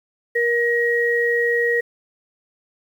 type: tone pair together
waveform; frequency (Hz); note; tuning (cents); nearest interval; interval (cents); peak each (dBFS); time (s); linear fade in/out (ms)
sine; 472.4 / 1893.6; A#4 / A#6; +23 / +27; 2 octaves; 2404; -19; 0.35-1.81; 10
effects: 8-bit